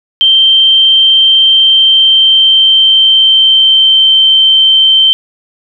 sine tone with pitch glide, 3136 to 3113 Hz, G7 to G7, 0 to -13 cents, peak -3 dBFS, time 0.21-5.13 s, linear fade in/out 0 ms, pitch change -13 cents, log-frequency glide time 1.53-4.14 s, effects none

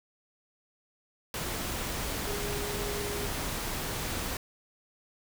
sine tone in noise, 410 Hz, G#4, 22 cents flat, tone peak -36 dBFS, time 2.27-3.26 s, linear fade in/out 2 ms, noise pink, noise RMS -34 dBFS, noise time 1.34-4.37 s, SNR -5 dB, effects none

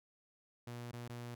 sawtooth tone with dropouts, 120 Hz, B2, 49 cents flat, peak -40 dBFS, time 0.67-1.35 s, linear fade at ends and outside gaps 5 ms, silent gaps 0.915-0.931 / 1.08-1.096 s, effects none

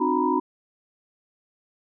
sine tone cluster, 262.9 / 304.4 / 362.9 / 939 / 992 Hz, C4 / D#4 / F#4 / A#5 / B5, +8 / -38 / -34 / +12 / +7 cents, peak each -26 dBFS, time 0-0.4 s, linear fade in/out 10 ms, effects none

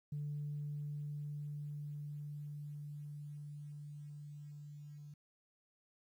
sine tone with level ramp, 146.83 Hz, D3, in tune, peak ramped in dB -37 to -49 dBFS, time 0.12-5.14 s, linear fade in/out 5 ms, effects tanh soft clip ceiling -34 dBFS + 12-bit

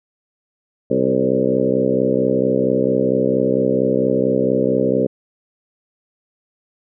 harmonic tone with a mistuned harmonic, 64.4 Hz, C2, 27 cents flat, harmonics 2 / 3 / 4 / 5 / 6 / 7 / 8 / 9, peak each -28 / -23 / -21 / -25 / -22 / -20 / -21 / -26 dBFS, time 0.9-5.07 s, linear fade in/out 10 ms, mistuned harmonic 8, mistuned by +24 cents, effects none

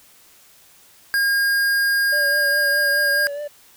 square tone, 1620 Hz, G#6, 43 cents flat, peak -17 dBFS, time 1.14-3.27 s, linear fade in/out 0 ms
triangle tone with vibrato, 580 Hz, D5, 22 cents flat, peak -24 dBFS, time 2.12-3.48 s, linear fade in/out 10 ms, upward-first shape triangle, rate 4.8 Hz, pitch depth 43 cents each way
effects white hiss -51 dBFS RMS until 3.76 s

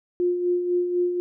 sine tone with tremolo, 354.8 Hz, F4, 27 cents sharp, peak -18 dBFS, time 0.2-1.2 s, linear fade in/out 0 ms, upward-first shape sine, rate 4 Hz, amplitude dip 50%, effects none

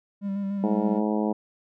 triangle tone with vibrato, 198.2 Hz, G3, 19 cents sharp, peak -24 dBFS, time 0.21-1.02 s, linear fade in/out 50 ms, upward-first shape square, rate 6.8 Hz, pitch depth 22 cents each way
harmonic tone, 106.5 Hz, G#2, 44 cents sharp, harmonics 2 / 3 / 4 / 5 / 6 / 7 / 8 / 9, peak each -25 / -29 / -31 / -33 / -35 / -36 / -37 / -38 dBFS, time 0.63-1.33 s, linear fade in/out 10 ms
effects none

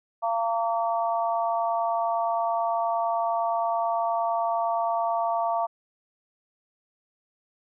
harmonic tone, 228.8 Hz, A#3, 32 cents flat, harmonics 3 / 4 / 5, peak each -25 / -28 / -31 dBFS, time 0.22-5.67 s, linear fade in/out 20 ms, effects none

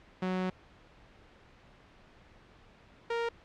sawtooth tone pair in turn, 185 / 466.2 Hz, F#3 / A#4, 0 / 0 cents, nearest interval octave + major third, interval 1600 cents, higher second, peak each -26 dBFS, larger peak neither, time 0.22-0.5 / 3.1-3.29 s, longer first, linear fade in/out 5 ms, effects pink hiss -58 dBFS RMS until 3.44 s + low-pass 3000 Hz 12 dB/octave

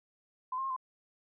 sine tone with pitch steps, 1020 / 1063 / 1072 / 1033 Hz, C6 / C6 / C6 / C6, -44 / +27 / +42 / -22 cents, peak -32 dBFS, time 0.52-0.764 s, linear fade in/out 5 ms, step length 61 ms, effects none

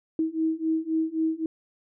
sine beating tone pair, 318.5 / 322.3 Hz, D#4 / E4, +41 / -39 cents, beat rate 3.8 Hz, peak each -27 / -26 dBFS, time 0.19-1.46 s, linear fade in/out 2 ms, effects none

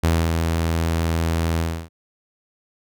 sawtooth tone with ADSR envelope, 82.41 Hz, E2, in tune, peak -11 dBFS, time 0.03-1.89 s, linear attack 11 ms, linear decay 260 ms, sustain -4 dB, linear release 300 ms, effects none

